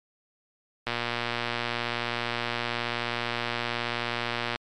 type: click train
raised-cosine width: 0.3 ms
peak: -12 dBFS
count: 440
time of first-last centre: 0.87-4.559 s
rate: 119 Hz
effects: MP3 96 kbps